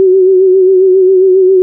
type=tone with vibrato; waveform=sine; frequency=375.9 Hz; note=F#4; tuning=27 cents sharp; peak=-3 dBFS; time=0-1.62 s; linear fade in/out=0 ms; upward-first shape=sine; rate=7.4 Hz; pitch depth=47 cents each way; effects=none